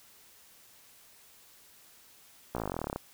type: slowing click train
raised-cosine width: 1 ms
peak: -19 dBFS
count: 19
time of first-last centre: 2.55-2.96 s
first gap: 16 ms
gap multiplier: 1.04
effects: white hiss -58 dBFS RMS until 3.13 s